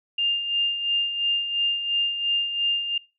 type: tone with tremolo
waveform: sine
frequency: 2805 Hz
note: F7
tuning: 7 cents sharp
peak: -19 dBFS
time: 0.18-2.98 s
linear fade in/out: 5 ms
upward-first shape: sine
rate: 2.9 Hz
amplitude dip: 60%
effects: noise-tail reverb RT60 0.3 s tail -22 dB re dry